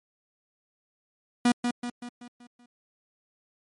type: tone with echo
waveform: 45% pulse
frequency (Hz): 242.3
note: B3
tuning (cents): -33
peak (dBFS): -18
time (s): 1.45-1.52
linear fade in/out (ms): 5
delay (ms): 190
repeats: 6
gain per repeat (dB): -6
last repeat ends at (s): 2.66
effects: MP3 48 kbps